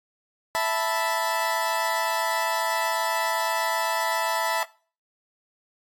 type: chord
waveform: 30% pulse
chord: E suspended fourth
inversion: none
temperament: equal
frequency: 659.3 / 880 / 987.8 Hz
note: E5 / A5 / B5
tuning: 0 / 0 / 0 cents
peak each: -25 dBFS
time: 0.55-4.63 s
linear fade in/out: 0 ms
effects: noise-tail reverb RT60 0.4 s tail -20 dB re dry + AAC 64 kbps